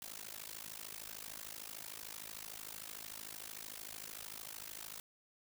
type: noise with amplitude modulation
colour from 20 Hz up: white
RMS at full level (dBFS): -44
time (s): 0.02-5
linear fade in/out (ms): 0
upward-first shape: sine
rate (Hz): 53.3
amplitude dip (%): 100
effects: none